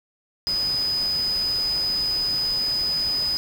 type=tone in noise; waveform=sine; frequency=4998 Hz; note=D#8; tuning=7 cents sharp; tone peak=-21 dBFS; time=0.47-3.37 s; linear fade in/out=0 ms; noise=pink; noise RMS=-37 dBFS; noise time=0.47-3.37 s; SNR=+13 dB; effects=none